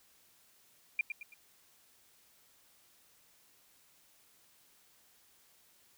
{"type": "tone with echo", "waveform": "sine", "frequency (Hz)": 2392, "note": "D7", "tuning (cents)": 31, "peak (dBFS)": -27, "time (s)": [0.99, 1.01], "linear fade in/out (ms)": 2, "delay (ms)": 110, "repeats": 3, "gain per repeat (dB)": -8, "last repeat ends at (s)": 1.34, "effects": ["white hiss -66 dBFS RMS until 5.97 s"]}